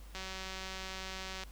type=click train; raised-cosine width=0.2 ms; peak=-25 dBFS; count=244; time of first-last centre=0.15-1.436 s; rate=189 Hz; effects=added 50 Hz sine -48 dBFS peak until 1.51 s + pink hiss -59 dBFS RMS until 1.51 s